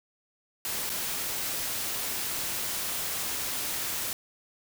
white noise with dropouts, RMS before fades -32 dBFS, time 0.65-4.13 s, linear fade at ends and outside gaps 1 ms, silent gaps 0.894-0.899 s, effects none

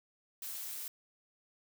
blue noise, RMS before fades -42 dBFS, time 0.42-0.88 s, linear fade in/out 2 ms, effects none

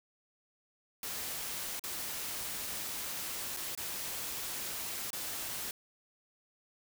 white noise with dropouts, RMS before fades -39 dBFS, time 1.03-5.71 s, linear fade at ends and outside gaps 2 ms, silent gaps 1.795-1.838 / 3.566-3.57 / 3.751-3.775 / 5.105-5.13 s, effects none

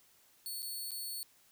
10% pulse tone with dropouts, 4420 Hz, C#8, 6 cents flat, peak -32 dBFS, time 0.46-1.23 s, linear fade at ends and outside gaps 0 ms, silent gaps 0.621-0.628 / 0.908-0.917 s, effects white hiss -66 dBFS RMS until 1.51 s

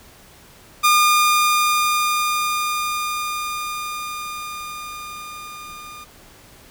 sawtooth tone with level ramp, 1212 Hz, D#6, 46 cents flat, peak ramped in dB -8 to -32 dBFS, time 0.83-6.05 s, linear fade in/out 20 ms, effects pink hiss -47 dBFS RMS until 6.7 s

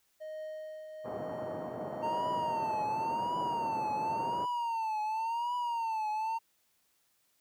triangle tone with tremolo, 622.3 Hz, D#5, in tune, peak -36 dBFS, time 0.2-2.84 s, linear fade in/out 20 ms, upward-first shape triangle, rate 1.1 Hz, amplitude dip 50%
white band-pass noise, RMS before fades -41 dBFS, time 1.04-4.46 s, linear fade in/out 20 ms, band 110 to 880 Hz, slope 24 dB/octave
triangle tone with vibrato, 913 Hz, A#5, 36 cents flat, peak -29 dBFS, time 2.02-6.39 s, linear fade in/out 20 ms, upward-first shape triangle, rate 0.92 Hz, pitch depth 130 cents each way
effects white hiss -73 dBFS RMS until 7.4 s

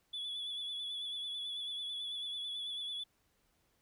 sine tone with vibrato, 3425 Hz, A7, 47 cents flat, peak -36 dBFS, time 0.13-3.04 s, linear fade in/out 10 ms, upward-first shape sine, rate 9.1 Hz, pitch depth 36 cents each way, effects tanh soft clip ceiling -36 dBFS + pink hiss -75 dBFS RMS until 3.81 s

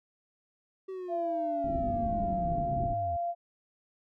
triangle linear sweep, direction down, 384.5 to 77.9 Hz, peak -34 dBFS, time 0.88-3.17 s, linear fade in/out 10 ms
sine tone with pitch glide, 679 to 690.5 Hz, F5 to F5, -49 to -20 cents, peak -29 dBFS, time 1.08-3.35 s, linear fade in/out 50 ms, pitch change +29 cents, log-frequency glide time 1.75-2.05 s
pink low-pass noise, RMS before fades -36 dBFS, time 1.64-2.94 s, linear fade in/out 5 ms, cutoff 370 Hz, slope 48 dB/octave
effects none

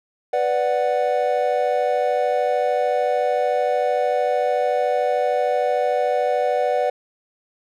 triangle chord, B minor, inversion none, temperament equal, 493.9 / 587.3 / 740 Hz, B4 / D5 / F#5, 0 / 0 / 0 cents, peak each -20 dBFS, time 0.33-6.9 s, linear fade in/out 5 ms, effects none

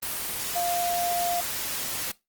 sine tone in noise, 700 Hz, F5, 4 cents sharp, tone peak -25 dBFS, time 0.55-1.41 s, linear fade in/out 10 ms, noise white, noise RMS -31 dBFS, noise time 0.02-2.12 s, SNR +3 dB, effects noise-tail reverb RT60 0.2 s tail -19 dB re dry + Opus 24 kbps

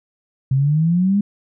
sine exponential sweep, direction up, 130 to 207.8 Hz, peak -13 dBFS, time 0.51-1.21 s, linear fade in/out 5 ms, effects none

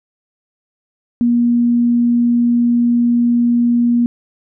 sine tone, 238.6 Hz, A#3, 41 cents sharp, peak -10 dBFS, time 1.21-4.06 s, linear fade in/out 0 ms, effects none

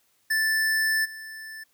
square tone with level steps, 1760 Hz, A6, in tune, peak -22 / -38 dBFS, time 0.3-1.64 s, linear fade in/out 10 ms, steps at 1.04 s, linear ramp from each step 20 ms, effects white hiss -67 dBFS RMS until 1.73 s

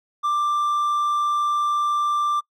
triangle tone, 1181 Hz, D6, 9 cents sharp, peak -17 dBFS, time 0.23-2.41 s, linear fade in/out 20 ms, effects noise-tail reverb RT60 0.1 s tail -25 dB re dry

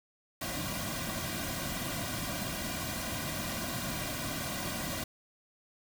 pink noise with comb filter, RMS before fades -36 dBFS, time 0.41-5.04 s, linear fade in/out 5 ms, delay 2.3 ms, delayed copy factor -0.85, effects none

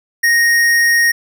sine tone with tanh clipping, 1864.7 Hz, A#6, in tune, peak -11 dBFS, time 0.23-1.12 s, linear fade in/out 10 ms, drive 18 dB, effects none

